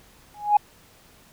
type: tone with exponential growth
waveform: sine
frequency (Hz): 830.6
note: G#5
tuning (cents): 0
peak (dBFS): -9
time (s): 0.34-0.57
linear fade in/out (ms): 5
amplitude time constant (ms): 50
effects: tanh soft clip ceiling -7 dBFS + pink hiss -54 dBFS RMS until 1.32 s